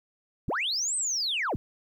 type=linear two-way sweep; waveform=sine; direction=up then down; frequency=37.18 to 8360 to 37.18 Hz; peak=-25 dBFS; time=0.48-1.56 s; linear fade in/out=0 ms; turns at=0.96 s; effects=tanh soft clip ceiling -22 dBFS + 11-bit